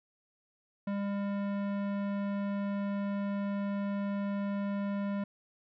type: tone with tanh clipping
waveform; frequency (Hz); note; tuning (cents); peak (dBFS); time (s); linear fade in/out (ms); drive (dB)
sine; 200.7; G3; +41; -33; 0.87-5.24; 5; 18
effects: none